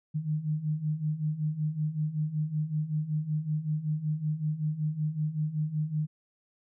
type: beating tone pair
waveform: sine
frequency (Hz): 150 / 155.3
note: D3 / D#3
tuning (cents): +37 / -3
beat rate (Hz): 5.3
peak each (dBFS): -33 / -29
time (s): 0.14-6.07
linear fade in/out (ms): 20
effects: none